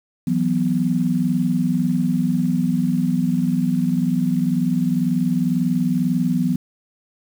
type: chord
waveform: sine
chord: E suspended second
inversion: none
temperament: equal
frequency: 164.81 / 185 / 246.9 Hz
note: E3 / F#3 / B3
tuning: 0 / 0 / 0 cents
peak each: -22 / -21 / -20 dBFS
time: 0.27-6.56 s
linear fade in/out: 5 ms
effects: 7-bit